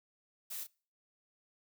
blue noise with echo, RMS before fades -42 dBFS, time 0.5-0.64 s, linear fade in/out 10 ms, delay 31 ms, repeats 1, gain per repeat -7 dB, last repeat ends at 0.671 s, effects noise-tail reverb RT60 0.4 s tail -24 dB re dry

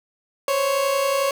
30% pulse tone pair together, 523.3 / 554.4 Hz, C5 / C#5, 0 / 0 cents, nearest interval minor second, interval 100 cents, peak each -24 / -17 dBFS, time 0.48-1.31 s, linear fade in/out 2 ms, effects none

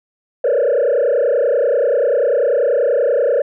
sine tone with frequency modulation, 523.3 Hz, C5, in tune, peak -10 dBFS, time 0.44-3.42 s, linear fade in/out 5 ms, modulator 30.3 Hz, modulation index 2.3, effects tanh soft clip ceiling -10 dBFS

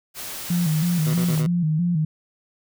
white noise, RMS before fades -33 dBFS, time 0.14-1.44 s, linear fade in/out 50 ms
sine tone with vibrato, 164.81 Hz, E3, in tune, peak -18 dBFS, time 0.5-2.05 s, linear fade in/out 5 ms, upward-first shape square, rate 3.1 Hz, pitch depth 100 cents each way
15% pulse tone bursts, 123.47 Hz, B2, in tune, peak -22 dBFS, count 4, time 1.06-1.465 s, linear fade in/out 5 ms, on 78 ms, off 31 ms
click, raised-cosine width 1 ms, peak -22 dBFS, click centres 1.377 s
effects none

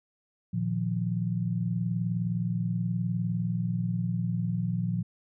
sine chord, Bb suspended fourth, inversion none, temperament equal with one note detuned, 116.54 / 155.56 / 175.73 Hz, Bb2 / Eb3 / F3, 0 / 0 / +11 cents, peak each -30 / -35 / -29 dBFS, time 0.53-5.03 s, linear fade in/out 10 ms, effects none

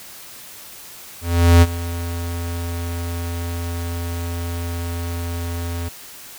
square tone with ADSR envelope, 85.5 Hz, F2, 36 cents flat, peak -7 dBFS, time 1.21-5.89 s, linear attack 410 ms, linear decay 38 ms, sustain -17 dB, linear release 10 ms, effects white hiss -39 dBFS RMS until 6.38 s

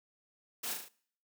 white noise with echo, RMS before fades -38 dBFS, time 0.63-0.74 s, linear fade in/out 10 ms, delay 37 ms, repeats 4, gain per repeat -4 dB, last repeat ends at 0.888 s, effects noise-tail reverb RT60 0.6 s tail -23 dB re dry + high-pass 200 Hz 12 dB/octave

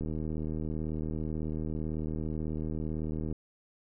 click train, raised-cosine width 3 ms, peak -23 dBFS, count 260, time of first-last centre 0.01-3.326 s, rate 78.1 Hz, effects none

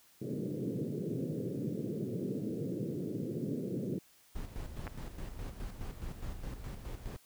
pink band-pass noise, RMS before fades -37 dBFS, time 0.21-3.99 s, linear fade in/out 10 ms, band 120 to 480 Hz, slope 48 dB/octave
brown noise with tremolo, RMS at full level -40 dBFS, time 4.35-7.17 s, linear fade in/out 10 ms, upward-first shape square, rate 4.8 Hz, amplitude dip 55%
clicks, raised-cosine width 0.5 ms, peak -27 dBFS, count 2, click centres 4.869 / 4.877 s
effects white hiss -64 dBFS RMS until 7.25 s

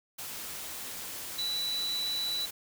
sine tone in noise, 3954 Hz, B7, 1 cent sharp, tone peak -30 dBFS, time 1.38-2.46 s, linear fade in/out 10 ms, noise white, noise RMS -40 dBFS, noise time 0.18-2.51 s, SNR +7 dB, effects none

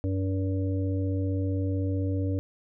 harmonic tone, 95.5 Hz, G2, 45 cents flat, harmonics 1 / 3 / 5 / 6, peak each -26 / -31 / -37 / -41 dBFS, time 0.04-2.39 s, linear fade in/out 0 ms, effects none

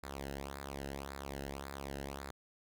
sawtooth tone with flanger, 69.3 Hz, C#2, in tune, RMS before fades -44 dBFS, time 0.03-2.31 s, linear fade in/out 5 ms, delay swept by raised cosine 0.33 to 0.88 ms, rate 1.8 Hz, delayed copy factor -0.75, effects none

